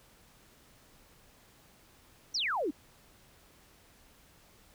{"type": "exponential sweep", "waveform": "sine", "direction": "down", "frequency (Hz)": [6120, 261.6], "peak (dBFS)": -29, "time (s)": [2.34, 2.71], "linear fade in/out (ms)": 10, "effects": ["pink hiss -61 dBFS RMS until 4.74 s"]}